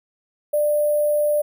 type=tone with sample-and-hold; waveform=sine; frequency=595 Hz; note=D5; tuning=22 cents sharp; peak=-16 dBFS; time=0.53-1.42 s; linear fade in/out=10 ms; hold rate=11025 Hz; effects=none